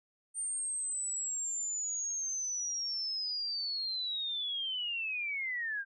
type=linear sweep; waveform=sine; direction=down; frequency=8870 to 1568 Hz; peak=-33 dBFS; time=0.34-5.85 s; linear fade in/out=50 ms; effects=none